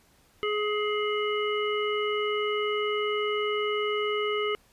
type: harmonic tone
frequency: 420 Hz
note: G#4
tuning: 19 cents sharp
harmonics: 1 / 3 / 5 / 7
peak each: -27 / -32 / -34 / -35 dBFS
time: 0.43-4.55 s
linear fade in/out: 0 ms
effects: pink hiss -62 dBFS RMS until 4.72 s + resampled to 32000 Hz